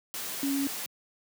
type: tone in noise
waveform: sine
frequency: 277.2 Hz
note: C#4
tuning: in tune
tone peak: -26 dBFS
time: 0.43-0.67 s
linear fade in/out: 0 ms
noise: white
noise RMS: -36 dBFS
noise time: 0.14-0.86 s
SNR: +7 dB
effects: high-pass 150 Hz 12 dB/octave